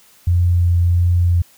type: tone with vibrato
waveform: sine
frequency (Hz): 87.31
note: F2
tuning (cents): 0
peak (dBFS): -11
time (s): 0.27-1.42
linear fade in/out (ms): 5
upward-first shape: triangle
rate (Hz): 1.5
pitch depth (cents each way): 13
effects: white hiss -50 dBFS RMS until 1.57 s